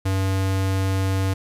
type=tone; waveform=square; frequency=95.8 Hz; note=G2; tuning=39 cents flat; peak=-20 dBFS; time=0.05-1.34 s; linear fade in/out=10 ms; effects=resampled to 32000 Hz + 10-bit